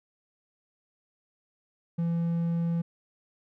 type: tone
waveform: triangle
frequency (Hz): 168.5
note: E3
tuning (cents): +38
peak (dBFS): -23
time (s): 1.98-2.82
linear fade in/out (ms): 10
effects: none